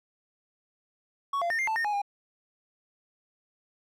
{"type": "tone with pitch steps", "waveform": "triangle", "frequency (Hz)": [1115, 688, 1823, 2107, 882, 1834, 833, 808], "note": ["C#6", "F5", "A#6", "C7", "A5", "A#6", "G#5", "G#5"], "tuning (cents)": [10, -26, -39, 12, 4, -29, 5, -48], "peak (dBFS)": -24, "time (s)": [1.33, 2.018], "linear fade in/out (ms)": 5, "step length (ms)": 86, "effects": []}